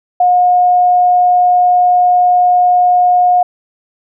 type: tone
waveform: sine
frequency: 719 Hz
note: F#5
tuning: 50 cents flat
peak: -6 dBFS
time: 0.2-3.43 s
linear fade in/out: 5 ms
effects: none